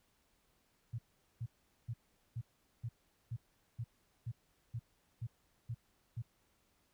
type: tone bursts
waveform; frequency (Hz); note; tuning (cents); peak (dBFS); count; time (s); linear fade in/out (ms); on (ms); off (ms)
sine; 116.54; A#2; 0; -37; 12; 0.93-6.222; 10; 56; 420
effects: pink hiss -75 dBFS RMS until 6.93 s